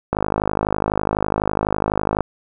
click train, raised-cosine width 1 ms, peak -4 dBFS, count 109, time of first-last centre 0.13-2.207 s, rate 52 Hz, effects none

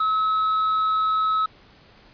triangle tone with quantisation, 1289 Hz, E6, 39 cents flat, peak -17 dBFS, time 0-1.46 s, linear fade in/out 5 ms, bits 7, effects pink hiss -52 dBFS RMS until 2.13 s + resampled to 11025 Hz

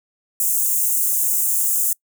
white high-pass noise, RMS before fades -19 dBFS, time 0.4-1.93 s, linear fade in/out 2 ms, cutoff 6800 Hz, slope 48 dB/octave, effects noise-tail reverb RT60 0.1 s tail -25 dB re dry

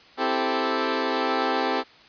15% pulse chord, A minor seventh, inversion first, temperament equal, 261.6 / 329.6 / 392 / 440 Hz, C4 / E4 / G4 / A4, 0 / 0 / 0 / 0 cents, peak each -21 / -24 / -22 / -21 dBFS, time 0.17-1.84 s, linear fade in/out 50 ms, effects white hiss -51 dBFS RMS until 2.08 s + resampled to 11025 Hz

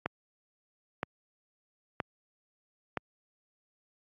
click train, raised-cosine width 0.5 ms, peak -15 dBFS, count 4, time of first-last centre 0.06-2.973 s, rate 1.03 Hz, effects high-pass 100 Hz 12 dB/octave + AAC 32 kbps

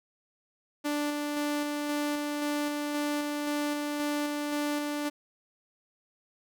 sawtooth tone with tremolo, 293.7 Hz, D4, in tune, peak -24 dBFS, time 0.84-5.1 s, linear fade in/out 20 ms, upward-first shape square, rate 1.9 Hz, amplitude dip 25%, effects none

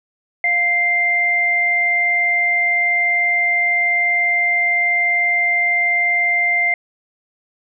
sine tone pair together, 698.5 / 2093 Hz, F5 / C7, 0 / 0 cents, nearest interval octave + perfect fifth, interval 1900 cents, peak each -24 / -14 dBFS, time 0.44-6.74 s, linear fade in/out 2 ms, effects none

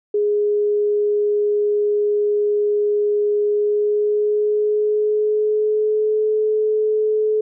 sine tone with pitch glide, 415.3 to 429.9 Hz, G#4 to A4, 0 to -40 cents, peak -15 dBFS, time 0.14-7.41 s, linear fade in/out 5 ms, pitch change +60 cents, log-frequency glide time 3.44-6.26 s, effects none

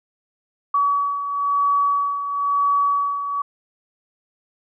sine beating tone pair, 1136 / 1137 Hz, C#6 / C#6, +42 / +44 cents, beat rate 1 Hz, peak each -18 / -25 dBFS, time 0.74-3.42 s, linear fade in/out 5 ms, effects none

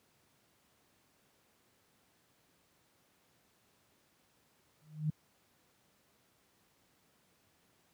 sine tone with exponential growth, 153.4 Hz, D#3, 24 cents flat, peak -26 dBFS, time 4.81-5.1 s, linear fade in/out 5 ms, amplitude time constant 61 ms, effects pink hiss -71 dBFS RMS until 7.93 s + high-pass 100 Hz 12 dB/octave

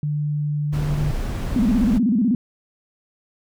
sine tone with pitch glide, 148.4 to 147.37 Hz, D3 to D3, +18 to +6 cents, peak -20 dBFS, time 0.03-1.11 s, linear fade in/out 2 ms, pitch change -12 cents, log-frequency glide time 0.18-0.97 s
brown noise, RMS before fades -25 dBFS, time 0.72-1.99 s, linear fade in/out 20 ms
sine tone with vibrato, 226.2 Hz, A3, 48 cents sharp, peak -15 dBFS, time 1.56-2.35 s, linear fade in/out 2 ms, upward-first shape square, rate 16 Hz, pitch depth 180 cents each way
effects none

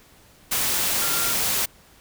sine tone in noise, 1388 Hz, F6, 11 cents flat, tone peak -31 dBFS, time 1.01-1.33 s, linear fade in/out 10 ms, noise white, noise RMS -23 dBFS, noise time 0.51-1.66 s, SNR -11 dB, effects pink hiss -53 dBFS RMS until 2 s

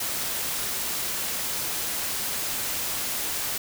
white noise, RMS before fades -29 dBFS, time 0-3.58 s, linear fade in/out 5 ms, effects none

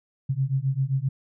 sine beating tone pair, 130.81 / 138.41 Hz, C3 / C#3, 0 / -2 cents, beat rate 7.6 Hz, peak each -25 dBFS, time 0.29-1.09 s, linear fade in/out 10 ms, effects none

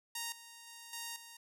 5% pulse tone with level steps, 931 Hz, A#5, 2 cents flat, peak -26 / -40 / -38 / -29 / -39 dBFS, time 0.15-1.37 s, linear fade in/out 5 ms, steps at 0.32 / 0.67 / 0.93 / 1.16 s, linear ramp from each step 2 ms, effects none

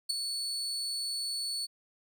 35% pulse tone with ADSR envelope, 4435 Hz, C#8, in tune, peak -23 dBFS, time 0.09-1.67 s, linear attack 14 ms, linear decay 7 ms, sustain -8 dB, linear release 26 ms, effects none

